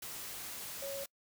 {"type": "tone in noise", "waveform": "sine", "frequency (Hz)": 554.4, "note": "C#5", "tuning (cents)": 0, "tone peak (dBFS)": -39, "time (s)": [0.82, 1.04], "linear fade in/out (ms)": 5, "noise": "white", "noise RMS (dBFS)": -44, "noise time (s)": [0.02, 1.06], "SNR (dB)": 2, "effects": ["noise-tail reverb RT60 0.1 s tail -25 dB re dry"]}